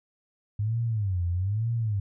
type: tone with vibrato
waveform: sine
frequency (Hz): 100.7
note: G2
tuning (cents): +47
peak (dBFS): -24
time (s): 0.59-2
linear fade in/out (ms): 5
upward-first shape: sine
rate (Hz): 1.1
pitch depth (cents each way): 260
effects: none